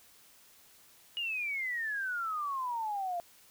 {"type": "exponential sweep", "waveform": "sine", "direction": "down", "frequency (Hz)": [2892, 682], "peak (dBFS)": -32, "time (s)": [1.17, 3.2], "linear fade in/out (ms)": 0, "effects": ["white hiss -60 dBFS RMS until 3.5 s"]}